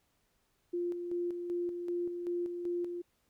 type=tone with tremolo; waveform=sine; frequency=349.5 Hz; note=F4; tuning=1 cent sharp; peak=-31 dBFS; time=0.73-3.02 s; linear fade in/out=10 ms; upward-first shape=square; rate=2.6 Hz; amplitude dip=45%; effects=pink hiss -75 dBFS RMS until 3.29 s